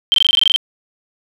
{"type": "tone bursts", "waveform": "sine", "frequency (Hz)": 3136, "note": "G7", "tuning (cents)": 0, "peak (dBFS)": -8, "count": 11, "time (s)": [0.12, 0.561], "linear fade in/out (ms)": 0, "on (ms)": 21, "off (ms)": 21, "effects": []}